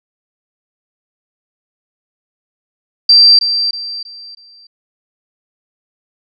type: tone with echo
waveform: sine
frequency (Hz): 4699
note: D8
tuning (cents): 0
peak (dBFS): -3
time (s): 3.09-3.39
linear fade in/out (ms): 5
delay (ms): 320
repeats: 4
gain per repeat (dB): -9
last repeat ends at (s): 4.67
effects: none